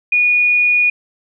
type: tone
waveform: sine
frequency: 2453 Hz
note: D#7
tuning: 25 cents flat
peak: -10 dBFS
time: 0.12-0.9 s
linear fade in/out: 5 ms
effects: none